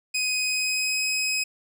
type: tone with pitch glide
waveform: 20% pulse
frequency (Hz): 2508 to 2534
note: D#7 to D#7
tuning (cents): +13 to +31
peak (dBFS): -18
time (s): 0.14-1.44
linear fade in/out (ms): 10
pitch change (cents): +18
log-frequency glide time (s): 0.41-1.03
effects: none